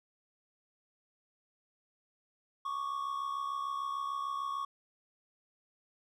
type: tone pair together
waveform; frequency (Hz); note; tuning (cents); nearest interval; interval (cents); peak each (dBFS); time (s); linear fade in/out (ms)
triangle; 1108.7 / 1175.4; C#6 / D6; 0 / +1; minor second; 101; -33 / -39; 2.65-4.65; 5
effects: none